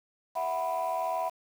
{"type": "chord", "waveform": "sine", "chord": "E suspended second", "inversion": "none", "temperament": "equal", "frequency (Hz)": [659.3, 740, 987.8], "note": ["E5", "F#5", "B5"], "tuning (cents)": [0, 0, 0], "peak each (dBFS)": -31, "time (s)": [0.35, 1.3], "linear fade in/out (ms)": 20, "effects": ["tanh soft clip ceiling -23 dBFS", "8-bit"]}